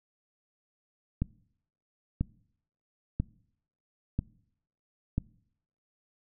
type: click train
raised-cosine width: 5 ms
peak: -15 dBFS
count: 5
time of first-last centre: 1.22-5.18 s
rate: 1.01 Hz
effects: noise-tail reverb RT60 0.7 s tail -23 dB re dry